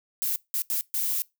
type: noise bursts at uneven times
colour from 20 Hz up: violet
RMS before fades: -27 dBFS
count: 4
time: 0.22-0.36 / 0.54-0.62 / 0.7-0.81 / 0.94-1.22 s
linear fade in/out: 0 ms
effects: noise-tail reverb RT60 0.2 s tail -22 dB re dry